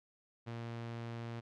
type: tone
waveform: sawtooth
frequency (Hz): 116.54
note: A#2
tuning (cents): 0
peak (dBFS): -37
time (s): 0.46-1.41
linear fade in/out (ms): 20
effects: low-pass 4000 Hz 12 dB/octave